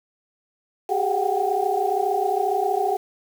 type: tone cluster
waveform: sine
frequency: 384.6 / 416.9 / 726 / 753 / 788 Hz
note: G4 / G#4 / F#5 / F#5 / G5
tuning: -33 / +7 / -33 / +30 / +9 cents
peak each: -26 dBFS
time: 0.89-2.97 s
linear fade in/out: 10 ms
effects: 7-bit